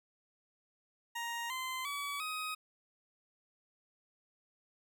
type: tone with pitch steps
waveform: 20% pulse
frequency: 937 / 1033.7 / 1140.3 / 1258 Hz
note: A#5 / C6 / C#6 / D#6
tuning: +9 / -21 / +49 / +19 cents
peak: -32 dBFS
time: 1.15-2.55 s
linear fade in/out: 10 ms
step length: 350 ms
effects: none